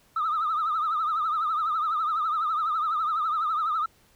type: tone with vibrato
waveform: sine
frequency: 1262 Hz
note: D#6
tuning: 24 cents sharp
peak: -22 dBFS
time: 0.16-3.86 s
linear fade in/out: 5 ms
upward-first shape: triangle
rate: 12 Hz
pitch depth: 120 cents each way
effects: tanh soft clip ceiling -20 dBFS + pink hiss -61 dBFS RMS until 4.15 s